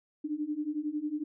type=beating tone pair; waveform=sine; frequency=293.7 / 304.7 Hz; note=D4 / D#4; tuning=0 / -36 cents; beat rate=11 Hz; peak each=-35 / -33 dBFS; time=0.24-1.24 s; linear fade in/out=10 ms; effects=none